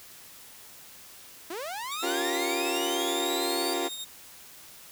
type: linear sweep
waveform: sawtooth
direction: up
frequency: 310 to 4691 Hz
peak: -30 dBFS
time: 1.5-3.74 s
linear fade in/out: 5 ms
type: tone with tremolo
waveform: sawtooth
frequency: 3700 Hz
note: A#7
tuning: 14 cents flat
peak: -31 dBFS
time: 1.91-4.05 s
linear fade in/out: 10 ms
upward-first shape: sine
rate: 12 Hz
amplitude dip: 40%
type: chord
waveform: 25% pulse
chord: G half-diminished seventh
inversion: second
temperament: equal with one note detuned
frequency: 277.2 / 349.2 / 386.2 / 466.2 Hz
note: Db4 / F4 / G4 / Bb4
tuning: 0 / 0 / -26 / 0 cents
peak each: -32 / -27 / -31 / -32 dBFS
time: 2.02-3.89 s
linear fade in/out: 20 ms
effects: white hiss -49 dBFS RMS until 4.91 s